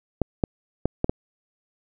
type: clicks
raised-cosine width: 2 ms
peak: -7 dBFS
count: 5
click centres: 0.217 / 0.438 / 0.856 / 1.044 / 1.095 s
effects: none